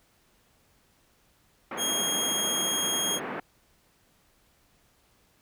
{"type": "band-pass noise", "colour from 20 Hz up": "pink", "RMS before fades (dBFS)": -35, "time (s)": [1.71, 3.4], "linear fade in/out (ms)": 5, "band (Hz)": [200, 2100], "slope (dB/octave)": 24}
{"type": "tone", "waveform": "20% pulse", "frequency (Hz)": 3259, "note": "G#7", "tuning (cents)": -33, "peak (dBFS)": -21, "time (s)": [1.77, 3.2], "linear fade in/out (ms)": 50}
{"effects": ["pink hiss -65 dBFS RMS until 5.41 s"]}